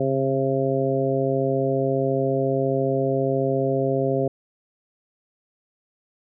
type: harmonic tone with a mistuned harmonic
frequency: 134.5 Hz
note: C3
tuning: 48 cents sharp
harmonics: 1 / 2 / 3 / 4 / 5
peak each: -26 / -27 / -24 / -25 / -28 dBFS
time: 0-4.28 s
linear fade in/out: 5 ms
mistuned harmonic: 1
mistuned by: +19 cents
effects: none